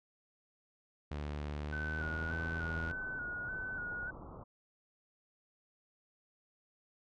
sawtooth tone with pitch glide, 73.7 to 81.78 Hz, D2 to E2, +7 to -13 cents, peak -34 dBFS, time 1.11-2.92 s, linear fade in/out 5 ms, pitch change +180 cents, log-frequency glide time 1.58-2.32 s
sine tone with vibrato, 1480 Hz, F#6, in tune, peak -38 dBFS, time 1.72-4.11 s, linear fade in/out 10 ms, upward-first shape square, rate 1.7 Hz, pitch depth 38 cents each way
pink low-pass noise, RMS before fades -49 dBFS, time 1.98-4.44 s, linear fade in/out 10 ms, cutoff 1300 Hz, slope 96 dB/octave
effects low-pass 4000 Hz 12 dB/octave

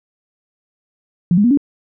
sine tone with pitch steps, 174.61 / 205.3 / 241.3 / 283.7 Hz, F3 / G#3 / B3 / C#4, 0 / -20 / -40 / +40 cents, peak -9 dBFS, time 1.31-1.574 s, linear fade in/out 2 ms, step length 66 ms, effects none

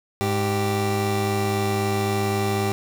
25% pulse tone pair together, 103.83 / 392 Hz, G#2 / G4, 0 / 0 cents, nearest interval octave + major seventh, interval 2300 cents, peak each -20 dBFS, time 0.21-2.72 s, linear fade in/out 0 ms, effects none

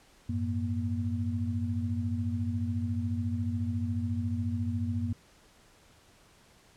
sine tone cluster, 94.1 / 108.2 / 237.2 Hz, F#2 / A2 / A#3, +30 / -29 / +30 cents, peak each -31 / -36 / -33 dBFS, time 0.29-5.13 s, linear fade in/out 5 ms, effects pink hiss -60 dBFS RMS until 6.76 s + low-pass 10000 Hz 12 dB/octave

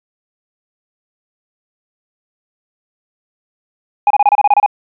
triangle tone bursts, 823 Hz, G#5, 16 cents flat, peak -4 dBFS, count 10, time 4.07-4.662 s, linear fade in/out 2 ms, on 34 ms, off 28 ms, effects resampled to 8000 Hz + 7-bit

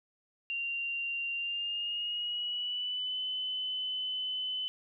sine tone with pitch glide, 2772 to 3023 Hz, F7 to F#7, -14 to +36 cents, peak -32 dBFS, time 0.5-4.68 s, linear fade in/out 0 ms, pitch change +150 cents, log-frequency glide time 1.34-3.19 s, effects none

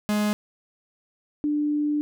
45% pulse / sine tone pair in turn, 209.5 / 296.3 Hz, G#3 / D4, +15 / +15 cents, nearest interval tritone, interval 600 cents, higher second, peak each -21 dBFS, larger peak neither, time 0.09-0.33 / 1.44-2.01 s, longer second, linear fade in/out 0 ms, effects none

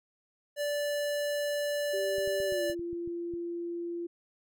square tone, 583 Hz, D5, 13 cents flat, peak -30 dBFS, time 0.56-2.75 s, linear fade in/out 50 ms
sine tone with pitch glide, 392 to 343.2 Hz, G4 to F4, 0 to -30 cents, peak -33 dBFS, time 1.93-4.07 s, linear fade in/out 10 ms, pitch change -230 cents, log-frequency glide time 2.46-2.64 s
clicks, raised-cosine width 5 ms, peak -36 dBFS, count 9, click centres 2.183 / 2.276 / 2.402 / 2.523 / 2.699 / 2.794 / 2.93 / 3.076 / 3.338 s
effects none

